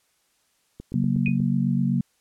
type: click train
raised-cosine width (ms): 3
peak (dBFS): -24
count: 6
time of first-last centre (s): 0.8-1.402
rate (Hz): 8.3
type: chord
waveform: sine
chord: F# major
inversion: second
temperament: equal with one note detuned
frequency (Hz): 137.16 / 185 / 233.1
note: C#3 / F#3 / A#3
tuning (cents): -18 / 0 / 0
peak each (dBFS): -24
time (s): 0.94-2.01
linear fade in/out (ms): 2
type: tone with exponential decay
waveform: sine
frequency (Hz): 2489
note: D#7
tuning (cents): 0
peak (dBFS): -22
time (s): 1.26-1.38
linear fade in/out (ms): 1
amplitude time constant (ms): 24
effects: white hiss -67 dBFS RMS until 2.2 s + low-pass 11000 Hz 12 dB/octave